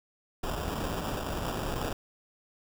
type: noise with sample-and-hold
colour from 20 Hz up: pink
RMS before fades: -33 dBFS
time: 0.43-1.93 s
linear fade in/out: 5 ms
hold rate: 2100 Hz
effects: none